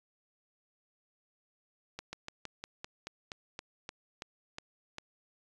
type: slowing click train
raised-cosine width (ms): 0.2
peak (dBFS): -23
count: 13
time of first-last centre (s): 1.99-4.984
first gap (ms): 140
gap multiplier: 1.1
effects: resampled to 24000 Hz